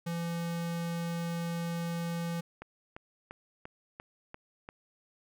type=tone; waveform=square; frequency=169.3 Hz; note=E3; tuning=46 cents sharp; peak=-33 dBFS; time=0.06-2.41 s; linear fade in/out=10 ms
type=click train; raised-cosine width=0.5 ms; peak=-28 dBFS; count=7; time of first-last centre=2.62-4.689 s; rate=2.9 Hz
effects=none